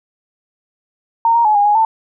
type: tone with pitch steps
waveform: sine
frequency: 919 / 935 / 851 / 816 / 831 / 891 Hz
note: A#5 / A#5 / G#5 / G#5 / G#5 / A5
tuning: -25 / +5 / +42 / -31 / +1 / +22 cents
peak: -9 dBFS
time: 1.25-1.85 s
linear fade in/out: 2 ms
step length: 100 ms
effects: none